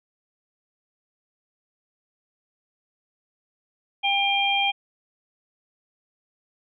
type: harmonic tone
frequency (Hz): 798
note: G5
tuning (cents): +31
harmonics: 1 / 3 / 4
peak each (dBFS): -24 / -24 / -24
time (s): 4.03-4.72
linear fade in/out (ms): 20
effects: none